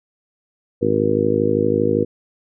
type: harmonic tone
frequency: 52.6 Hz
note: G#1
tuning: 23 cents sharp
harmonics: 2 / 3 / 4 / 5 / 6 / 7 / 8 / 9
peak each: -26 / -28 / -25 / -23 / -24 / -22 / -25 / -19 dBFS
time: 0.81-2.05 s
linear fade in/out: 20 ms
effects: none